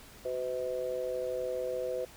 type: tone with amplitude modulation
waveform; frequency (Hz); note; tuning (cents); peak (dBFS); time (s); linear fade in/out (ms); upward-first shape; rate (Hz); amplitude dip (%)
sine; 506; B4; +42; -27; 0.25-2.05; 5; sine; 132; 95
effects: pink hiss -53 dBFS RMS until 2.16 s